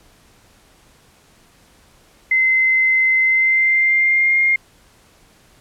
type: tone with pitch glide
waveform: sine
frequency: 2061 to 2124 Hz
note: C7 to C7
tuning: -27 to +25 cents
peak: -12 dBFS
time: 2.31-4.56 s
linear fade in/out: 5 ms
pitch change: +52 cents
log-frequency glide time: 3.22-4.38 s
effects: pink hiss -52 dBFS RMS until 5.6 s + low-pass 12000 Hz 12 dB/octave